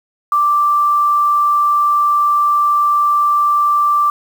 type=tone with quantisation; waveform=sine; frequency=1174.7 Hz; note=D6; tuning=in tune; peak=-10 dBFS; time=0.32-4.1 s; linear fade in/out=2 ms; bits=6; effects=none